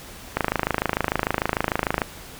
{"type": "click train", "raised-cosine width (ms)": 0.5, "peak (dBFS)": -5, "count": 45, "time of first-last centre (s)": [0.37, 2.018], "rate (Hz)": 26.7, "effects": ["pink hiss -41 dBFS RMS until 2.39 s"]}